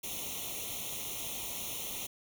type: noise with comb filter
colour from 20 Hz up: white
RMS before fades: -39 dBFS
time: 0.03-2.07 s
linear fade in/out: 10 ms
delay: 0.31 ms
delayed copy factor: +1
effects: none